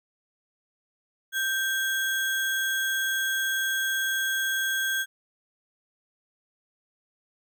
sine tone with sample-and-hold, 1571 Hz, G6, 3 cents sharp, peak -24 dBFS, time 1.32-5.06 s, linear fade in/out 50 ms, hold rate 4900 Hz, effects none

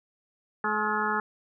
harmonic tone with a mistuned harmonic, 213.1 Hz, G#3, 45 cents sharp, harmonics 1 / 2 / 4 / 5 / 6 / 7 / 8, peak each -35 / -34 / -31 / -33 / -31 / -32 / -33 dBFS, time 0.64-1.2 s, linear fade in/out 2 ms, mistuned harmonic 7, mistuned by -69 cents, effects none

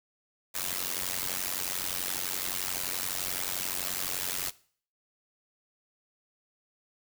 white noise with amplitude modulation, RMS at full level -29 dBFS, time 0.54-4.51 s, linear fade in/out 20 ms, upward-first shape sine, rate 91.6 Hz, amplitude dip 95%, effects noise-tail reverb RT60 0.5 s tail -20 dB re dry

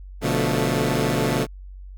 15% pulse chord, B half-diminished seventh, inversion none, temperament equal with one note detuned, 123.47 / 145.06 / 174.61 / 220 Hz, B2 / D3 / F3 / A3, 0 / -21 / 0 / 0 cents, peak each -18 / -18 / -21 / -20 dBFS, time 0.21-1.47 s, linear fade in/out 50 ms, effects added 47 Hz sine -36 dBFS peak until 1.97 s

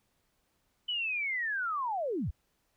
sine linear sweep, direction down, 3009 to 42.32 Hz, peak -30 dBFS, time 0.88-2.31 s, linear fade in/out 10 ms, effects pink hiss -75 dBFS RMS until 2.76 s

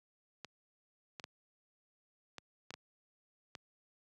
clicks, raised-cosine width 0.2 ms, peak -27 dBFS, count 7, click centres 0.447 / 1.198 / 1.241 / 2.383 / 2.706 / 2.74 / 3.552 s, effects high-pass 100 Hz 12 dB/octave

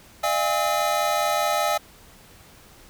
square tone cluster, 603 / 688 / 817 / 1288 Hz, D5 / F5 / G#5 / E6, +46 / -26 / -29 / -41 cents, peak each -27 dBFS, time 0.23-1.78 s, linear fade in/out 10 ms, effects pink hiss -50 dBFS RMS until 2.89 s

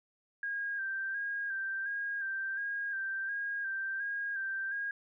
sine tone with vibrato, 1600 Hz, G6, 35 cents sharp, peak -33 dBFS, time 0.43-4.91 s, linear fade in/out 2 ms, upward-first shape square, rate 1.4 Hz, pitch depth 33 cents each way, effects none

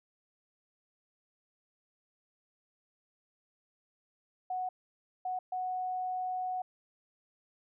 sine tone bursts at uneven times, 738 Hz, F#5, 5 cents flat, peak -32 dBFS, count 3, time 4.5-4.69 / 5.25-5.39 / 5.52-6.62 s, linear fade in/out 5 ms, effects none

